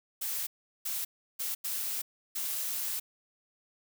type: noise bursts at uneven times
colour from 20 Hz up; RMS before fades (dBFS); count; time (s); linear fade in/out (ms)
blue; -34; 5; 0.21-0.47 / 0.85-1.05 / 1.39-1.55 / 1.64-2.02 / 2.35-3; 10
effects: none